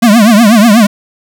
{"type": "tone with vibrato", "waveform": "square", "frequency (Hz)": 220, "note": "A3", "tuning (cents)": 0, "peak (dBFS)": -3, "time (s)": [0.02, 0.87], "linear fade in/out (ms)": 10, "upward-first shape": "triangle", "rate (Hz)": 8.2, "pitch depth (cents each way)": 200, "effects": []}